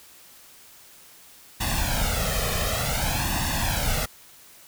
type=noise with flanger; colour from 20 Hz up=pink; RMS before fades=-25 dBFS; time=1.6-4.06 s; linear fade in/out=10 ms; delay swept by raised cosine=1.1 to 1.64 ms; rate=0.55 Hz; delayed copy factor=+0.85; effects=white hiss -50 dBFS RMS until 4.67 s